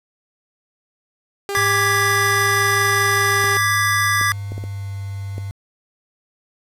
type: tone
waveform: sawtooth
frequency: 400 Hz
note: G4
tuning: 35 cents sharp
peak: -19 dBFS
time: 1.49-3.57 s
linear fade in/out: 0 ms
type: chord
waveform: square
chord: G# diminished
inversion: second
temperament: equal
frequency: 1174.7 / 1661.2 / 1975.5 Hz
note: D6 / G#6 / B6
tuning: 0 / 0 / 0 cents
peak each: -21 dBFS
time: 1.55-4.32 s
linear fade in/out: 0 ms
type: tone with pitch glide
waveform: sine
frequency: 105.2 to 98.72 Hz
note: G#2 to G2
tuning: +23 to +13 cents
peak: -25 dBFS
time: 1.57-5.51 s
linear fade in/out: 0 ms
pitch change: -110 cents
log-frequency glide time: 2.88-4.91 s
type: clicks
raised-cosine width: 2 ms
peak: -19 dBFS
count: 6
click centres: 3.442 / 4.213 / 4.52 / 4.58 / 4.639 / 5.381 s
effects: resampled to 32000 Hz + 7-bit